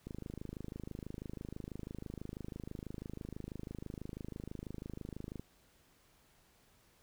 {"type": "click train", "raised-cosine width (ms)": 3, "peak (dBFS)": -30, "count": 140, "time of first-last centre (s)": [0.07, 5.396], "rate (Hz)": 26.1, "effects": ["pink hiss -68 dBFS RMS until 7.02 s"]}